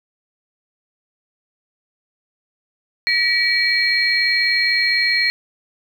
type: tone cluster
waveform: sine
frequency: 1931 / 2292 / 4241 Hz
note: B6 / D7 / C8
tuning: -39 / -43 / +23 cents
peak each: -19 dBFS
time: 3.07-5.3 s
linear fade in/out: 0 ms
effects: 7-bit

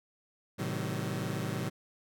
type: chord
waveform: sawtooth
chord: A diminished seventh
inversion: none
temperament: just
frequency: 110 / 132 / 158.4 / 190.08 Hz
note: A2 / C3 / Eb3 / Gb3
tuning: 0 / +16 / +31 / +47 cents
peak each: -34 dBFS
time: 0.58-1.7 s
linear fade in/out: 20 ms
effects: none

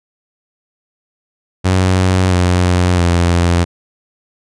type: tone with pitch steps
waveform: sawtooth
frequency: 92.9 / 89.68 / 86.58 Hz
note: F#2 / F2 / F2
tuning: +7 / +46 / -14 cents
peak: -6 dBFS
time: 1.64-3.65 s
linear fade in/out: 20 ms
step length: 670 ms
effects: resampled to 22050 Hz

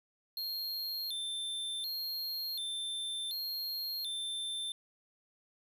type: tone with vibrato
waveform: square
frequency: 3882 Hz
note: B7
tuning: 31 cents flat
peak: -36 dBFS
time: 0.37-4.72 s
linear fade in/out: 2 ms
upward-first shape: square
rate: 0.68 Hz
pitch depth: 150 cents each way
effects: 11-bit

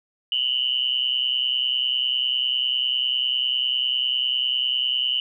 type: tone with amplitude modulation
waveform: sine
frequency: 2960 Hz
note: F#7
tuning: in tune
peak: -16 dBFS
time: 0.32-5.2 s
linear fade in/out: 2 ms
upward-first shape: sine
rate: 130 Hz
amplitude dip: 95%
effects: none

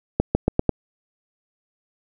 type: accelerating click train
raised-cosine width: 2 ms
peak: -3 dBFS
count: 5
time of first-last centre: 0.2-0.693 s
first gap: 150 ms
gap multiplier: 0.87
effects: none

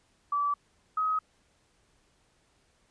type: tone pair in turn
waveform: sine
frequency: 1155 / 1267.4 Hz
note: D6 / D#6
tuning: -29 / +32 cents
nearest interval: major second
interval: 161 cents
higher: second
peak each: -25 dBFS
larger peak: neither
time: 0.32-0.54 / 0.97-1.19 s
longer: neither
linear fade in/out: 5 ms
effects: pink hiss -68 dBFS RMS until 2.9 s + resampled to 22050 Hz

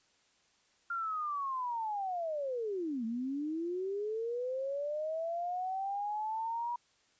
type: linear two-way sweep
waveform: sine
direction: down then up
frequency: 1400 to 220 to 966 Hz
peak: -33 dBFS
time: 0.9-6.76 s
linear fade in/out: 5 ms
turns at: 3.05 s
effects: white hiss -70 dBFS RMS until 7.19 s + resampled to 16000 Hz

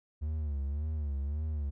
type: tone with vibrato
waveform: triangle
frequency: 73.42 Hz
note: D2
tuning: in tune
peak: -29 dBFS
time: 0.21-1.71 s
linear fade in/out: 20 ms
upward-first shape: sine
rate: 1.8 Hz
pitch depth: 110 cents each way
effects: none

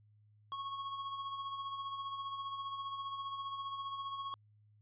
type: tone with tremolo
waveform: square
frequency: 1100 Hz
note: C#6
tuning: 14 cents flat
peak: -38 dBFS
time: 0.52-4.34 s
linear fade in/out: 0 ms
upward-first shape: sine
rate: 15 Hz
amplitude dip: 45%
effects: added 105 Hz sine -63 dBFS peak until 4.81 s + resampled to 8000 Hz

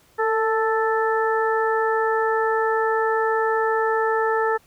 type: harmonic tone with a mistuned harmonic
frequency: 440 Hz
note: A4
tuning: in tune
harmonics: 1 / 2 / 3 / 4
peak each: -21 / -24 / -26 / -27 dBFS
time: 0.18-4.58 s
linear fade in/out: 20 ms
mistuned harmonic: 1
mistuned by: +29 cents
effects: pink hiss -57 dBFS RMS until 4.66 s

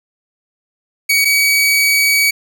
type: tone pair in turn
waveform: sawtooth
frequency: 2254 / 2267 Hz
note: C#7 / C#7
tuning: +28 / +38 cents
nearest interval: unison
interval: 10 cents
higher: second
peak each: -7 dBFS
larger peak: neither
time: 1.09-1.25 / 1.25-2.31 s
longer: second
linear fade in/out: 10 ms
effects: 7-bit

